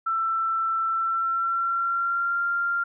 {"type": "tone with pitch glide", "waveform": "sine", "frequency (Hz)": [1335, 1390.1], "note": ["E6", "F6"], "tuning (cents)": [22, -8], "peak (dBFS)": -22, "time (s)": [0.06, 2.84], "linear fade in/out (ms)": 10, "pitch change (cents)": 70, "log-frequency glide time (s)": [0.87, 2.44], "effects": []}